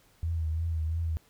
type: tone with vibrato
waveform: sine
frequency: 81.1 Hz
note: E2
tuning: 28 cents flat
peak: -27 dBFS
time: 0.23-1.17 s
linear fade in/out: 0 ms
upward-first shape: triangle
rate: 2.9 Hz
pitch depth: 63 cents each way
effects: pink hiss -63 dBFS RMS until 1.29 s